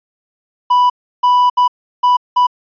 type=tone bursts at uneven times; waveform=triangle; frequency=987.8 Hz; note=B5; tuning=in tune; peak=-6 dBFS; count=5; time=0.7-0.9 / 1.23-1.5 / 1.57-1.68 / 2.03-2.17 / 2.36-2.47 s; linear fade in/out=10 ms; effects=resampled to 11025 Hz